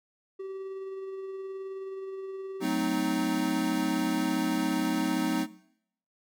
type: tone with tremolo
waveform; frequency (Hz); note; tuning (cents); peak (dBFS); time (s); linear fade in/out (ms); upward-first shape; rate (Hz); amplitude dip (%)
triangle; 385; G4; -31; -32; 0.39-2.65; 10; sine; 19; 25
type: chord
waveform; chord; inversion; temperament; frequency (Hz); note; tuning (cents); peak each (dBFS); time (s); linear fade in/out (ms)
square; F# diminished seventh; none; equal with one note detuned; 185 / 220 / 257.4 / 311.1; F#3 / A3 / C4 / Eb4; 0 / 0 / -28 / 0; -34 / -36 / -32 / -31; 2.6-5.47; 50
effects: noise-tail reverb RT60 0.7 s tail -18 dB re dry